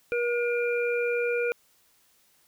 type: harmonic tone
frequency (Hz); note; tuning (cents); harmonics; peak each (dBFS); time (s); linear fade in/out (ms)
478.4; A#4; +45; 1 / 3 / 5; -25 / -33 / -32; 0.12-1.52; 0
effects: white hiss -64 dBFS RMS until 2.47 s